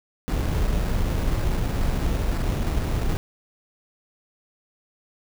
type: noise with sample-and-hold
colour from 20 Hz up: brown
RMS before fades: -23 dBFS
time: 0.28-3.17 s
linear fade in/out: 0 ms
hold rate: 3150 Hz
effects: none